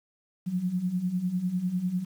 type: beating tone pair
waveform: sine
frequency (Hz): 174.61 / 184.61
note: F3 / F#3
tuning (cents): 0 / -4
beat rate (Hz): 10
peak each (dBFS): -32 / -27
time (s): 0.46-2.05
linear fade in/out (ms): 20
effects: 9-bit